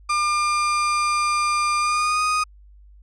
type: tone with pitch glide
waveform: 35% pulse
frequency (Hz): 1200 to 1243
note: D6 to D#6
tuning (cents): +37 to -2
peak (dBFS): -17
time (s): 0.09-2.44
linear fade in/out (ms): 10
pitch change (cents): +61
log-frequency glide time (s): 1.79-2.22
effects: added 50 Hz sine -45 dBFS peak until 3.02 s + resampled to 22050 Hz